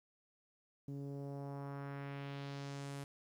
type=tone with low-pass filter sweep; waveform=sawtooth; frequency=140.1 Hz; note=C#3; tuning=19 cents sharp; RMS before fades=-45 dBFS; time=0.88-3.04 s; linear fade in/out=2 ms; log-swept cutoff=300 to 11000 Hz; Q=1.5; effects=12-bit